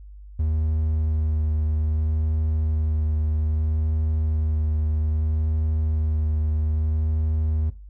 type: tone with vibrato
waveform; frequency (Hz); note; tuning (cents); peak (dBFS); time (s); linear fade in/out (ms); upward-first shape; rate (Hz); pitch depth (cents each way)
triangle; 77.78; D#2; 0; -18; 0.39-7.7; 5; sine; 0.62; 13
effects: noise-tail reverb RT60 0.3 s tail -17 dB re dry + added 50 Hz sine -39 dBFS peak until 7.89 s